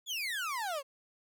30% pulse exponential sweep, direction down, 3520 to 526 Hz, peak -31 dBFS, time 0.06-0.83 s, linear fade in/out 50 ms, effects none

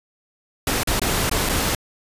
pink noise with dropouts, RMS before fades -21 dBFS, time 0.67-1.75 s, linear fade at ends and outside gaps 2 ms, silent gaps 0.834-0.873 / 0.996-1.017 / 1.296-1.313 / 1.49-1.494 s, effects resampled to 32000 Hz

